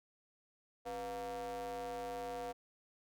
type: ring-modulated tone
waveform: square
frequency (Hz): 110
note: A2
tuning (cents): 0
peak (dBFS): -38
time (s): 0.85-2.53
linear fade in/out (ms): 20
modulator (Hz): 601
effects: none